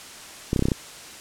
clicks, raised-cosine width 3 ms, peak -8 dBFS, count 7, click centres 0.531 / 0.562 / 0.593 / 0.624 / 0.655 / 0.685 / 0.718 s, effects white hiss -41 dBFS RMS until 1.2 s + low-pass 9000 Hz 12 dB/octave

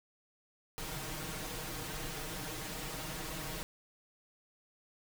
pink noise with comb filter, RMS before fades -41 dBFS, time 0.78-3.63 s, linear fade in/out 0 ms, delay 6.4 ms, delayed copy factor +0.85, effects none

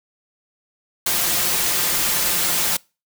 white noise with comb filter, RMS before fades -20 dBFS, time 1.06-2.77 s, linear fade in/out 5 ms, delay 5.7 ms, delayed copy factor +0.55, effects noise-tail reverb RT60 0.3 s tail -25 dB re dry

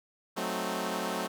10% pulse chord, F# diminished seventh, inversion none, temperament equal, 185 / 220 / 261.6 / 311.1 Hz, F#3 / A3 / C4 / Eb4, 0 / 0 / 0 / 0 cents, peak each -27 / -27 / -29 / -33 dBFS, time 0.36-1.28 s, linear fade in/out 20 ms, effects none

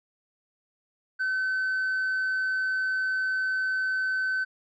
triangle tone with tanh clipping, 1525 Hz, G6, 48 cents flat, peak -25 dBFS, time 1.19-4.45 s, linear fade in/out 20 ms, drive 6 dB, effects none

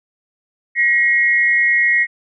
sine tone pair together, 1900 / 2151 Hz, A#6 / C7, +33 / +47 cents, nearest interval major second, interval 214 cents, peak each -13 / -16 dBFS, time 0.75-2.07 s, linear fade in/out 50 ms, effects none

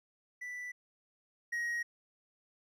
triangle tone pair in turn, 1975.5 / 1888.1 Hz, B6 / A#6, 0 / +22 cents, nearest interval minor second, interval 78 cents, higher first, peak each -38 / -31 dBFS, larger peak second, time 0.41-0.72 / 1.52-1.83 s, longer neither, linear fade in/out 10 ms, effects none

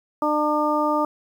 harmonic tone, 300 Hz, D4, 37 cents sharp, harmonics 1 / 2 / 3 / 4, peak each -24 / -24 / -24 / -24 dBFS, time 0.22-1.05 s, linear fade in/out 2 ms, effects 8-bit

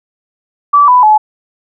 sine tone with pitch steps, 1156 / 994.8 / 856.1 Hz, D6 / B5 / A5, -28 / +12 / -48 cents, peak -3 dBFS, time 0.73-1.18 s, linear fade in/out 10 ms, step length 150 ms, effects none

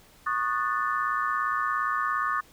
sine chord, D# half-diminished seventh, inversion third, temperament equal with one note detuned, 1108.7 / 1226 / 1480 / 1760 Hz, C#6 / D#6 / F#6 / A6, 0 / -26 / 0 / 0 cents, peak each -29 / -28 / -34 / -32 dBFS, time 0.26-2.41 s, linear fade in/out 10 ms, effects pink hiss -56 dBFS RMS until 2.52 s

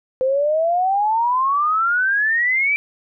sine exponential sweep, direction up, 510 to 2349 Hz, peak -15 dBFS, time 0.21-2.76 s, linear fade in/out 0 ms, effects none

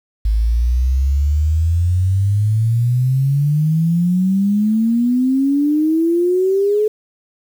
sine exponential sweep, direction up, 52.5 to 431.4 Hz, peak -12 dBFS, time 0.25-6.88 s, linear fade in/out 5 ms, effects 7-bit

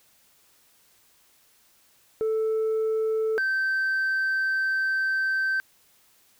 sine tone pair in turn, 440 / 1552.2 Hz, A4 / G6, 0 / -18 cents, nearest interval octave + minor seventh, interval 2182 cents, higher second, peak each -20 dBFS, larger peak neither, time 2.21-3.38 / 3.38-5.6 s, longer second, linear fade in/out 0 ms, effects tanh soft clip ceiling -21 dBFS + white hiss -61 dBFS RMS until 6.39 s

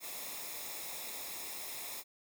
white noise with comb filter, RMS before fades -43 dBFS, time 0-2.04 s, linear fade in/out 50 ms, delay 0.66 ms, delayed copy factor -0.65, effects none

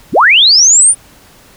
sine linear sweep, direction up, 70.7 to 9490 Hz, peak -3 dBFS, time 0.12-0.95 s, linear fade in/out 50 ms, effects pink hiss -42 dBFS RMS until 1.56 s

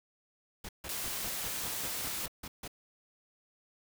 pink noise bursts, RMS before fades -42 dBFS, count 11, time 0.64-2.679 s, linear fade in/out 5 ms, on 49 ms, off 150 ms
white noise, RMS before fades -37 dBFS, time 0.89-2.26 s, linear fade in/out 2 ms
effects none

